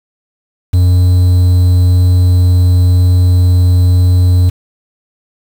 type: tone with quantisation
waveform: triangle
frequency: 89.9 Hz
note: F#2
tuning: 49 cents flat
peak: -3 dBFS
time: 0.73-4.5 s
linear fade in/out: 10 ms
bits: 5
effects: none